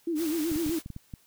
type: tone with vibrato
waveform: sine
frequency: 319.6 Hz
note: D#4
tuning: 47 cents sharp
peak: -26 dBFS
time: 0.07-0.79 s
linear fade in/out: 5 ms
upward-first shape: sine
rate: 7.9 Hz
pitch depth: 120 cents each way
type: noise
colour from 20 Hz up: white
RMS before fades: -39 dBFS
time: 0.15-0.83 s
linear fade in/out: 50 ms
type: clicks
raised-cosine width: 5 ms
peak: -26 dBFS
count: 8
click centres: 0.517 / 0.56 / 0.664 / 0.694 / 0.861 / 0.903 / 0.964 / 1.138 s
effects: white hiss -63 dBFS RMS until 1.26 s